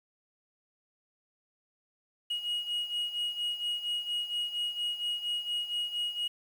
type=beating tone pair; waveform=sine; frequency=2891 / 2895.3 Hz; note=F#7 / F#7; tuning=-41 / -38 cents; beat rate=4.3 Hz; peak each=-30 / -34 dBFS; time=2.3-6.28 s; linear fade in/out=10 ms; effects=tanh soft clip ceiling -28 dBFS + 9-bit